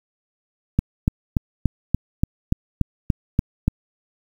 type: click train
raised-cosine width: 5 ms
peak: -4 dBFS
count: 11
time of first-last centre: 0.79-3.68 s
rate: 3.46 Hz
effects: 7-bit